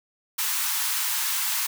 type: high-pass noise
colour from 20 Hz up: white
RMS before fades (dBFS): -26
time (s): 0.38-1.67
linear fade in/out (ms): 10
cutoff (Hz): 830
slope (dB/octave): 96
effects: none